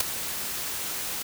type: noise with ADSR envelope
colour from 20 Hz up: white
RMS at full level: -18 dBFS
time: 0-1.23 s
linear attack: 5 ms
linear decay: 8 ms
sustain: -14 dB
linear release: 12 ms
effects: none